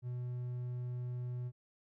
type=tone; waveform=triangle; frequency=123.47 Hz; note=B2; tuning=in tune; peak=-35 dBFS; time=0.02-1.52 s; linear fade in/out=50 ms; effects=none